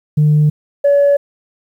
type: tone pair in turn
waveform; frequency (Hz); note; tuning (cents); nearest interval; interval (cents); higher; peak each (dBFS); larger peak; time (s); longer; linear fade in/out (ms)
sine; 150.5 / 568.2; D3 / C#5; +43 / +43; octave + major seventh; 2300; second; -6; neither; 0.17-0.5 / 0.84-1.17; neither; 10
effects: tanh soft clip ceiling -5 dBFS + 8-bit